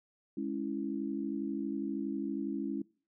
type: chord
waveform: sine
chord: C# minor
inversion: second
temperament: equal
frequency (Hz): 207.7 / 277.2 / 329.6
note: G#3 / C#4 / E4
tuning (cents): 0 / 0 / 0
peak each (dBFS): -38 / -36 / -38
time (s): 0.37-2.82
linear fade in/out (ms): 5
effects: noise-tail reverb RT60 0.4 s tail -23 dB re dry